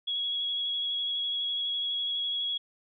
sine tone with vibrato, 3334 Hz, G#7, 6 cents sharp, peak -28 dBFS, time 0.07-2.58 s, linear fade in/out 10 ms, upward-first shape square, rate 12 Hz, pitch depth 11 cents each way, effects none

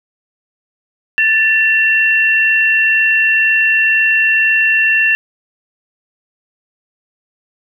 sine tone pair together, 1760 / 2722 Hz, A6 / F7, 0 / -45 cents, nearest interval minor sixth, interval 755 cents, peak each -12 dBFS, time 1.18-5.15 s, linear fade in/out 0 ms, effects none

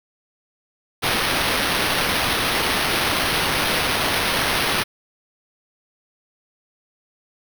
violet noise with sample-and-hold, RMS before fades -21 dBFS, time 1.02-4.84 s, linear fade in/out 20 ms, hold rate 7350 Hz, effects none

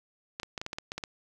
clicks, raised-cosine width 0.2 ms, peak -18 dBFS, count 10, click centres 0.399 / 0.432 / 0.578 / 0.615 / 0.664 / 0.731 / 0.785 / 0.919 / 0.98 / 1.038 s, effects 10-bit

